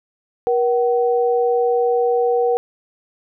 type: tone pair together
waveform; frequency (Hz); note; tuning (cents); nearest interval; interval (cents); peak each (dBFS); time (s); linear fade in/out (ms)
sine; 477.5 / 758; A#4 / F#5; +42 / +42; minor sixth; 800; -15 / -21; 0.47-2.57; 0
effects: none